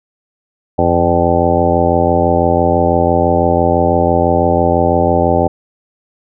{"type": "harmonic tone with a mistuned harmonic", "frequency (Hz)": 86, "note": "F2", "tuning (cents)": -26, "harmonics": [1, 2, 3, 4, 5, 6, 7, 9, 10], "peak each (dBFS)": [-18, -20, -19, -19, -19, -17, -16, -16, -22], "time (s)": [0.78, 5.48], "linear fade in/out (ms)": 10, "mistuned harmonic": 1, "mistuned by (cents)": 35, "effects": []}